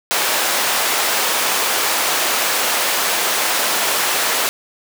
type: high-pass noise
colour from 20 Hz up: pink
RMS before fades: -18 dBFS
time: 0.11-4.49 s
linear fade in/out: 0 ms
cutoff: 620 Hz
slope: 12 dB/octave
effects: none